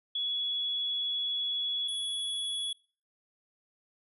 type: tone pair in turn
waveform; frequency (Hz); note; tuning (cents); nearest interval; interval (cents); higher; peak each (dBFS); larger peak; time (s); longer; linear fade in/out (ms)
sine / square; 3378 / 3378; G#7 / G#7; +29 / +29; unison; 0; neither; -29 / -32; first; 0.15-1.88 / 1.88-2.73; first; 5
effects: noise-tail reverb RT60 0.4 s tail -22 dB re dry + resampled to 32000 Hz